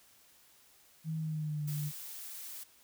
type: tone with pitch glide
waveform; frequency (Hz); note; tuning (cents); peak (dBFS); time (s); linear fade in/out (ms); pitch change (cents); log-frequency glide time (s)
sine; 159.1 to 148.45; D#3 to D3; +39 to +19; -33; 1.04-1.92; 50; -120; 1.18-1.64
type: noise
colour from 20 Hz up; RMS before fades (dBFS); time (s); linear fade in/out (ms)
blue; -45; 1.67-2.64; 10
effects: white hiss -63 dBFS RMS until 2.83 s